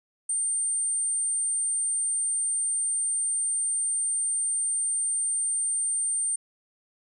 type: tone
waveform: sine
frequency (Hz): 8870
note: C#9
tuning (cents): 0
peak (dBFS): -24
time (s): 0.29-6.36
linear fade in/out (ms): 5
effects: none